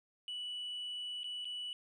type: tone with dropouts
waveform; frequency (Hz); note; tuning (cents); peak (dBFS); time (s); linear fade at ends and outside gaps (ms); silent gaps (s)
sine; 2956; F#7; -2; -37; 0.28-1.73; 1; 1.233-1.242 / 1.446-1.453
effects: tanh soft clip ceiling -37 dBFS